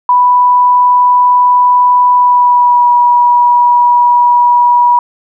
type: tone with pitch glide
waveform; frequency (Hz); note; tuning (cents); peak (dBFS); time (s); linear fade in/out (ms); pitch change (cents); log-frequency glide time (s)
sine; 987.8 to 969.1; B5 to B5; 0 to -33; -4; 0.09-4.99; 2; -33; 2.15-2.9
effects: none